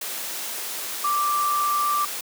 sine tone in noise, 1174.7 Hz, D6, in tune, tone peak -20 dBFS, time 1.04-2.05 s, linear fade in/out 5 ms, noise white, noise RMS -31 dBFS, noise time 0.01-2.21 s, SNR +8 dB, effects high-pass 300 Hz 12 dB/octave

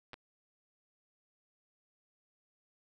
clicks, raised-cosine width 0.3 ms, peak -30 dBFS, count 2, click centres 0.133 / 0.141 s, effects none

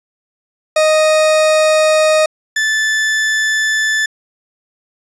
40% pulse tone pair in turn, 622.3 / 1749 Hz, D#5 / A6, 0 / -11 cents, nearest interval octave + tritone, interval 1789 cents, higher second, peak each -8 / -12 dBFS, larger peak first, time 0.76-2.26 / 2.56-4.06 s, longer neither, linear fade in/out 5 ms, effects resampled to 22050 Hz + 8-bit

